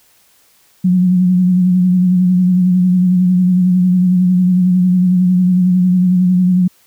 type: tone with vibrato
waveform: sine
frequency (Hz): 181.7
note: F#3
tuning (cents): -31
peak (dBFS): -8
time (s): 0.84-6.68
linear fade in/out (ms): 10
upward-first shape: sine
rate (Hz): 11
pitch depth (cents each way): 36
effects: white hiss -52 dBFS RMS until 6.86 s